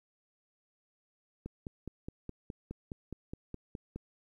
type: click train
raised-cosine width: 3 ms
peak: -27 dBFS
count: 13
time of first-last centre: 1.46-3.96 s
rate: 4.8 Hz
effects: 11-bit